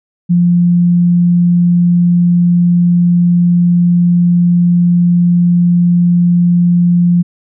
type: tone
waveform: sine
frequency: 174.61 Hz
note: F3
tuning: in tune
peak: -6 dBFS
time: 0.29-7.23 s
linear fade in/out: 20 ms
effects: none